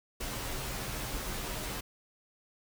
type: noise with comb filter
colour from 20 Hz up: pink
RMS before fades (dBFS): -37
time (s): 0.2-1.81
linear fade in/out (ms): 10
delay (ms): 12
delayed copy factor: -0.6
effects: none